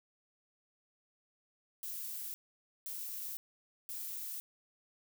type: noise bursts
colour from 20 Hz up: violet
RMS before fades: -42 dBFS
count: 3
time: 1.83-4.4 s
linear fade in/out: 0 ms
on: 510 ms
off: 520 ms
effects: none